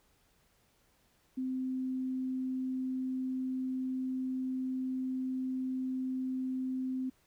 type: tone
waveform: sine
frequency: 258.9 Hz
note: C4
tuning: 18 cents flat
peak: -32 dBFS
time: 1.37-7.1 s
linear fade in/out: 10 ms
effects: pink hiss -70 dBFS RMS until 7.26 s